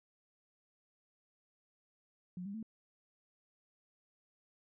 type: tone with pitch steps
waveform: sine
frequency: 180 / 199.72 / 221.6 Hz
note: F#3 / G3 / A3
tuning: -47 / +33 / +13 cents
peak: -40 dBFS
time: 2.37-2.628 s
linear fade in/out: 2 ms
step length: 86 ms
effects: none